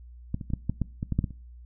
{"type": "clicks", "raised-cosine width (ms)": 5, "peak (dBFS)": [-15, -23, -22, -14, -13, -13, -17, -15, -10, -15, -29], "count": 11, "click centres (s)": [0.344, 0.412, 0.503, 0.536, 0.696, 0.817, 1.029, 1.123, 1.19, 1.242, 1.307], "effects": ["noise-tail reverb RT60 0.4 s tail -22 dB re dry", "added 60 Hz sine -44 dBFS peak until 1.65 s"]}